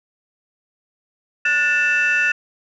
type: tone cluster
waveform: sine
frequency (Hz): 1455 / 1770 / 2655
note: F#6 / A6 / E7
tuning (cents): -29 / +10 / +12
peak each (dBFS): -18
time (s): 1.45-2.32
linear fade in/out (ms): 5
effects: tanh soft clip ceiling -10 dBFS